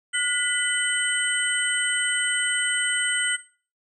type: tone cluster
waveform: sine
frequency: 1444 / 1988 / 3030 / 8320 Hz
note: F#6 / B6 / F#7 / C9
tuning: -43 / +11 / +40 / -11 cents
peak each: -27 dBFS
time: 0.13-3.37 s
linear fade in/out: 20 ms
effects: noise-tail reverb RT60 0.4 s tail -17 dB re dry